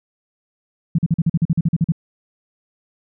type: tone bursts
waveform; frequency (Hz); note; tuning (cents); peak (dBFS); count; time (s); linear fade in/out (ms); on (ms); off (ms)
sine; 164.81; E3; 0; -12; 13; 0.95-1.921; 5; 35; 43
effects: none